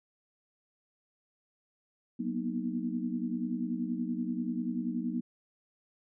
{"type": "chord", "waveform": "sine", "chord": "B major seventh", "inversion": "second", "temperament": "equal with one note detuned", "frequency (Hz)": [185, 236.5, 246.9, 311.1], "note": ["F#3", "A#3", "B3", "D#4"], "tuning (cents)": [0, 25, 0, 0], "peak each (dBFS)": [-38, -34, -36, -39], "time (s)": [2.19, 5.21], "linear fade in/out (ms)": 10, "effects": []}